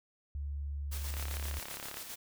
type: tone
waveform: sine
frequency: 71.4 Hz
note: D2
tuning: 48 cents flat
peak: -35 dBFS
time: 0.35-1.59 s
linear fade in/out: 0 ms
type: noise with tremolo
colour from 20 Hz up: white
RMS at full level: -43 dBFS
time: 0.91-2.16 s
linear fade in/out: 20 ms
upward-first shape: square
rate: 7.6 Hz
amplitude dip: 40%
type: click train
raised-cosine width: 0.3 ms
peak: -26 dBFS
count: 30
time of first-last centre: 1.14-1.971 s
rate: 34.9 Hz
effects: none